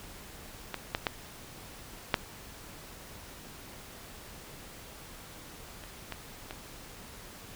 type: clicks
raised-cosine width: 0.3 ms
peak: -17 / -12 / -11 / -7 / -29 / -20 / -23 dBFS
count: 7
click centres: 0.743 / 0.949 / 1.068 / 2.142 / 5.838 / 6.123 / 6.509 s
effects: pink hiss -48 dBFS RMS until 7.55 s